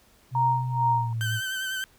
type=tone with pitch glide; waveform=sine; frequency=126.3 to 111.23 Hz; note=B2 to A2; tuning=+39 to +19 cents; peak=-26 dBFS; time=0.31-1.41 s; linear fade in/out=50 ms; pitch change=-220 cents; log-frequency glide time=0.7-1.27 s
type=tone with tremolo; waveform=sine; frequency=932.3 Hz; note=A#5; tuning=in tune; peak=-19 dBFS; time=0.35-1.13 s; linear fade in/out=2 ms; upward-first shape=sine; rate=2.3 Hz; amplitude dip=90%
type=tone with vibrato; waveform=30% pulse; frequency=1538 Hz; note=G6; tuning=33 cents flat; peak=-26 dBFS; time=1.21-1.84 s; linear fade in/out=0 ms; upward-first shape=triangle; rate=10 Hz; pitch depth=39 cents each way
effects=pink hiss -59 dBFS RMS until 1.98 s